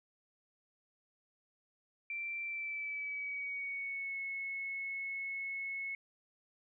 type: tone with pitch glide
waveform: sine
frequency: 2349 to 2192 Hz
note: D7 to C#7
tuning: 0 to -20 cents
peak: -37 dBFS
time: 2.1-5.95 s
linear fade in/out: 2 ms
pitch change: -120 cents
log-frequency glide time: 2.43-4.18 s
effects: none